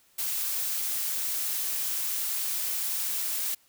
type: noise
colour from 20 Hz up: blue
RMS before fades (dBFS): -30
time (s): 0.18-3.55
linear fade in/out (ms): 10
effects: white hiss -63 dBFS RMS until 3.68 s